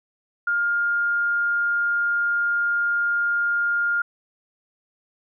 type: tone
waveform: sine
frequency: 1410 Hz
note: F6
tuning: 16 cents sharp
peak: -19 dBFS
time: 0.47-4.02 s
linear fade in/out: 5 ms
effects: none